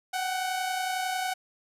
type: tone pair together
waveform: sawtooth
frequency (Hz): 742 / 773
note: F#5 / G5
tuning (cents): +5 / -24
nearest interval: minor second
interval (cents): 71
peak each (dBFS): -25 / -32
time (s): 0.13-1.34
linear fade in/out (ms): 10
effects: resampled to 32000 Hz